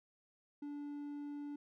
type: tone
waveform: triangle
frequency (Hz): 289.9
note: D4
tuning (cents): -22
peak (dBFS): -40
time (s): 0.62-1.56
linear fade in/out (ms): 5
effects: none